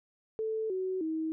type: tone with pitch steps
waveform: sine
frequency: 440 / 374.3 / 318.4 Hz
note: A4 / F#4 / D#4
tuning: 0 / +20 / +40 cents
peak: -30 dBFS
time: 0.39-1.32 s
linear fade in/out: 0 ms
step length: 310 ms
effects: none